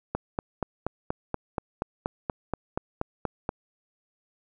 click train, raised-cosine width 1 ms, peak -13 dBFS, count 15, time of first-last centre 0.15-3.491 s, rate 4.19 Hz, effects none

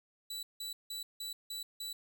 sawtooth tone bursts, 3951 Hz, B7, in tune, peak -36 dBFS, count 6, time 0.3-1.93 s, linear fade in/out 5 ms, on 130 ms, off 170 ms, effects none

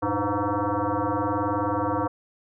sine tone with frequency modulation, 317 Hz, D#4, 32 cents sharp, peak -22 dBFS, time 0.02-2.08 s, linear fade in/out 10 ms, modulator 205 Hz, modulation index 4.5, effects none

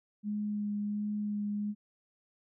sine tone with vibrato, 207.7 Hz, G#3, in tune, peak -31 dBFS, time 0.23-1.75 s, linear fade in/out 50 ms, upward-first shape sine, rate 1.4 Hz, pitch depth 12 cents each way, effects none

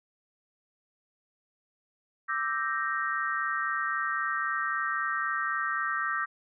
sine chord, E half-diminished seventh, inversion third, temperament equal, 1174.7 / 1318.5 / 1568 / 1864.7 Hz, D6 / E6 / G6 / Bb6, 0 / 0 / 0 / 0 cents, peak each -33 dBFS, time 2.28-6.26 s, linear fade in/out 20 ms, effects none

